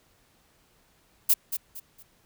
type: noise with echo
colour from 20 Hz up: violet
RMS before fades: -19 dBFS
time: 1.29-1.34 s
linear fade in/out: 10 ms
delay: 230 ms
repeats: 3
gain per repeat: -10 dB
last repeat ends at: 2.03 s
effects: pink hiss -64 dBFS RMS until 2.25 s